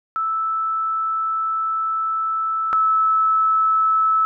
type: tone pair in turn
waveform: sine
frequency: 1315 / 1305.2 Hz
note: E6 / E6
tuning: -5 / -18 cents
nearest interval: unison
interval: 13 cents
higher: first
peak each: -19 / -14 dBFS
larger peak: second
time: 0.16-2.73 / 2.73-4.25 s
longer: first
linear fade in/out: 0 ms
effects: none